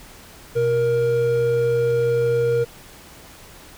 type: tone pair together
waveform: triangle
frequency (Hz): 124.49 / 470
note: B2 / A#4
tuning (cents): +14 / +14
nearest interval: octave + major seventh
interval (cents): 2300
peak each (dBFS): -23 / -15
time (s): 0.55-2.65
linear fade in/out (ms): 20
effects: pink hiss -44 dBFS RMS until 3.77 s